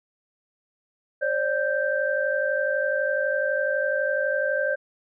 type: tone cluster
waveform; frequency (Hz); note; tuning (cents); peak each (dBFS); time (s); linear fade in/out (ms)
sine; 539 / 591 / 1568; C#5 / D5 / G6; -49 / +11 / 0; -26; 1.21-4.76; 20
effects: none